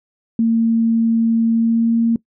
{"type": "tone with pitch glide", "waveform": "sine", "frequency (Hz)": [227.9, 230.3], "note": ["A#3", "A#3"], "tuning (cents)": [-39, -21], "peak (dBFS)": -12, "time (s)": [0.39, 2.16], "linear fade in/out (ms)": 2, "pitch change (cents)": 18, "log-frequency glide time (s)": [1.51, 1.97], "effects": ["noise-tail reverb RT60 0.1 s tail -21 dB re dry"]}